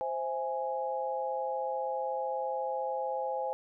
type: chord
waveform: sine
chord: C augmented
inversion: none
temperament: equal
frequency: 523.3 / 659.3 / 830.6 Hz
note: C5 / E5 / G#5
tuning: 0 / 0 / 0 cents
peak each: -34 / -39 / -34 dBFS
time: 0.01-3.53 s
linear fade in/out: 0 ms
effects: none